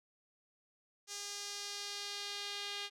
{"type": "tone with band-pass filter sweep", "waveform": "sawtooth", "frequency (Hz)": 406.1, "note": "G#4", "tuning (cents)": -39, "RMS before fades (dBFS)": -43, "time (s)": [1.07, 2.9], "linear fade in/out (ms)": 50, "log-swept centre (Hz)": [6100, 3500], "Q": 2, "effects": []}